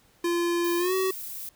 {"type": "tone with pitch glide", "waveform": "square", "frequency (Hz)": [344.4, 377.7], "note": ["F4", "F#4"], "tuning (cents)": [-24, 36], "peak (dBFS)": -24, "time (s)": [0.24, 1.11], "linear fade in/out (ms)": 5, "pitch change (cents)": 160, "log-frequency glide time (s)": [0.78, 0.94]}
{"type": "noise", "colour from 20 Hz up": "violet", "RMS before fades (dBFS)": -37, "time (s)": [0.64, 1.49], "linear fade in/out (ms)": 2}
{"effects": ["pink hiss -61 dBFS RMS until 1.55 s"]}